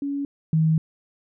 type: tone pair in turn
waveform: sine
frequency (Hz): 281.7 / 159.01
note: C#4 / D#3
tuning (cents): +28 / +38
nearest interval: minor seventh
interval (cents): 990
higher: first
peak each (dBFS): -24 / -16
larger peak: second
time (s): 0.02-0.25 / 0.53-0.78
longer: second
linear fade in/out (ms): 2
effects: none